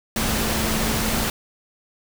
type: tone in noise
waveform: sine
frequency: 220.3 Hz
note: A3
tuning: 2 cents sharp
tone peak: -28 dBFS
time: 0.16-1.3 s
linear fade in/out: 2 ms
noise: pink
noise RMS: -23 dBFS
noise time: 0.16-1.3 s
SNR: -8 dB
effects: none